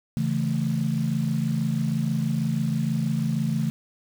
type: chord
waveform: sine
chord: A major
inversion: first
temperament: equal with one note detuned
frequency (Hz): 138.59 / 164.81 / 220.8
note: C#3 / E3 / A3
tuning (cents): 0 / 0 / +6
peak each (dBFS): -26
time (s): 0.17-3.7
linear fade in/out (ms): 0
effects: tanh soft clip ceiling -12 dBFS + 7-bit